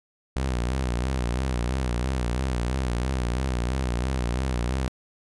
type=tone with vibrato; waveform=sawtooth; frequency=62.6 Hz; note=B1; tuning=24 cents sharp; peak=-20 dBFS; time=0.36-4.88 s; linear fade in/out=0 ms; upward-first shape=sine; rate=3 Hz; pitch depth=110 cents each way; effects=resampled to 24000 Hz